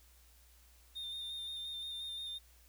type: tone with vibrato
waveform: triangle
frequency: 3639 Hz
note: A#7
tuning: 42 cents flat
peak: -39 dBFS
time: 0.95-2.39 s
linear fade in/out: 20 ms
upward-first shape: square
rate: 5.7 Hz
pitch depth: 18 cents each way
effects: added 60 Hz sine -62 dBFS peak until 2.68 s + white hiss -66 dBFS RMS until 2.68 s